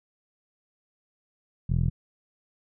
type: tone with low-pass filter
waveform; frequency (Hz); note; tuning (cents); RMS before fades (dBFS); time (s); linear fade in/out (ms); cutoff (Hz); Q
15% pulse; 42.1; E1; +37; -24; 1.69-1.9; 10; 150; 2
effects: none